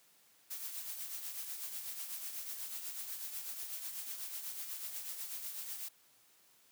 blue noise with tremolo, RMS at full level -41 dBFS, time 0.5-5.89 s, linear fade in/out 10 ms, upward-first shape triangle, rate 8.1 Hz, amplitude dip 55%, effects white hiss -67 dBFS RMS until 6.71 s + high-pass 100 Hz 12 dB/octave

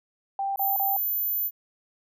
sine tone bursts, 787 Hz, G5, 7 cents sharp, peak -25 dBFS, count 3, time 0.39-0.966 s, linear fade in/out 2 ms, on 170 ms, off 33 ms
sine tone, 14250 Hz, A9, 21 cents sharp, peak -24 dBFS, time 0.57-1.51 s, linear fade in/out 50 ms
effects none

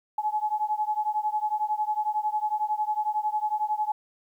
sine beating tone pair, 846 / 857 Hz, G#5 / A5, +32 / -46 cents, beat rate 11 Hz, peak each -27 / -28 dBFS, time 0.18-3.92 s, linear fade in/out 5 ms, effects 10-bit

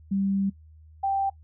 sine tone pair in turn, 196 / 784 Hz, G3 / G5, 0 / 0 cents, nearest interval 2 octaves, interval 2400 cents, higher second, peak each -22 dBFS, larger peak neither, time 0.11-0.5 / 1.03-1.3 s, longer first, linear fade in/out 10 ms, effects noise-tail reverb RT60 0.1 s tail -19 dB re dry + added 78 Hz sine -48 dBFS peak until 1.43 s

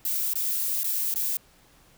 violet noise with dropouts, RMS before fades -27 dBFS, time 0.05-1.37 s, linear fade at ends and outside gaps 2 ms, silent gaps 0.336-0.355 / 0.834-0.842 / 1.141-1.158 s, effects pink hiss -58 dBFS RMS until 1.97 s

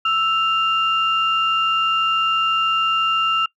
sine tone pair together, 1320.2 / 2794 Hz, E6 / F7, +2 / 0 cents, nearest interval octave + minor second, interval 1298 cents, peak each -17 / -19 dBFS, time 0.05-3.46 s, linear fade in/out 5 ms, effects noise-tail reverb RT60 0.1 s tail -22 dB re dry + tanh soft clip ceiling -8 dBFS

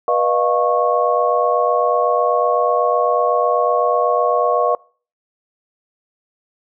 sine tone cluster, 486.4 / 612 / 700 / 1100 Hz, B4 / D#5 / F5 / C#6, -26 / -29 / +4 / -14 cents, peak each -19 dBFS, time 0.08-4.75 s, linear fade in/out 2 ms, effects noise-tail reverb RT60 0.4 s tail -24 dB re dry

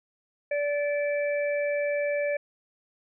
harmonic tone, 580 Hz, D5, 22 cents flat, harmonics 1 / 3 / 4, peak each -25 / -36 / -35 dBFS, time 0.51-2.37 s, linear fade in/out 5 ms, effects none

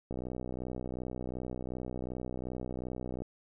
click train, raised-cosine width 2 ms, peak -25 dBFS, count 196, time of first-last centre 0.11-3.22 s, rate 62.7 Hz, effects none

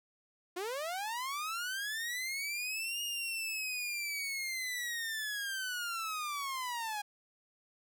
sawtooth linear two-way sweep, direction up then down, 340.5 to 2861 to 815 Hz, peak -32 dBFS, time 0.56-7.02 s, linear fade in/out 10 ms, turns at 3.02 s, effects none

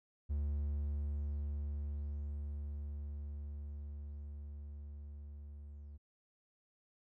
triangle tone with level ramp, 72.6 Hz, D2, 19 cents flat, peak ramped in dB -31 to -46 dBFS, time 0.29-5.98 s, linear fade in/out 20 ms, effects none

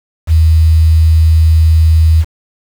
sine tone with quantisation, 80.2 Hz, E2, 47 cents flat, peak -4 dBFS, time 0.27-2.25 s, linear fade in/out 50 ms, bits 5, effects none

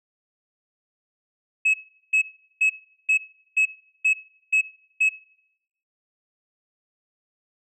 sine tone bursts, 2576 Hz, E7, 41 cents flat, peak -14 dBFS, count 8, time 1.65-5.092 s, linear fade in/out 10 ms, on 89 ms, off 390 ms, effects noise-tail reverb RT60 0.8 s tail -22 dB re dry + tanh soft clip ceiling -14 dBFS

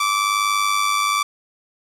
sawtooth tone with amplitude modulation, 1162 Hz, D6, 19 cents flat, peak -11 dBFS, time 0-1.23 s, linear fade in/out 5 ms, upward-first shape sine, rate 101 Hz, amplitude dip 55%, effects low-pass 11000 Hz 12 dB/octave + 8-bit

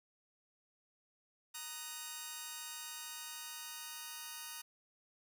5% pulse chord, D# minor, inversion second, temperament just, 933.4 / 1244.5 / 1493.4 Hz, A#5 / D#6 / F#6, +2 / 0 / +16 cents, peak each -36 / -38 / -39 dBFS, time 1.54-4.62 s, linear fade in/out 10 ms, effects none

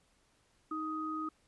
sine tone pair together, 312.8 / 1251.2 Hz, D#4 / D#6, +9 / +9 cents, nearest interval 2 octaves, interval 2400 cents, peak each -38 / -37 dBFS, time 0.71-1.29 s, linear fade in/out 5 ms, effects pink hiss -71 dBFS RMS until 1.47 s + resampled to 24000 Hz

